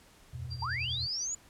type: chord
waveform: sine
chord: E suspended second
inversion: none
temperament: equal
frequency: 82.41 / 92.5 / 123.47 Hz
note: E2 / F#2 / B2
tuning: 0 / 0 / 0 cents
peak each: -42 / -44 / -39 dBFS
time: 0.33-1.07 s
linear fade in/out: 10 ms
type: tone with tremolo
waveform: sine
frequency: 4734 Hz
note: D8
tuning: 13 cents sharp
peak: -39 dBFS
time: 0.5-1.26 s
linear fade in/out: 20 ms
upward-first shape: sine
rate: 9.9 Hz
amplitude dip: 85%
type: linear sweep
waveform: sine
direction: up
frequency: 830.6 to 7000 Hz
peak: -32 dBFS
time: 0.62-1.35 s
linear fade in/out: 5 ms
effects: pink hiss -59 dBFS RMS until 1.49 s + low-pass 12000 Hz 12 dB/octave